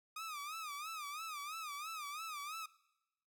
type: tone with vibrato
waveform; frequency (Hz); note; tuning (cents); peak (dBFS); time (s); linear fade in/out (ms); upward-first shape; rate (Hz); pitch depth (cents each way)
sawtooth; 1228; D#6; -23; -39; 0.16-2.66; 5; sine; 3; 130
effects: noise-tail reverb RT60 1.0 s tail -21 dB re dry